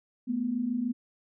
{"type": "tone pair together", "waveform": "sine", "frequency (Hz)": [220, 246.8], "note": ["A3", "B3"], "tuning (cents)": [0, -1], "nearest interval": "major second", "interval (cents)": 199, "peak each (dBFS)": [-33, -28], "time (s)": [0.27, 0.93], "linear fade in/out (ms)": 20, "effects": []}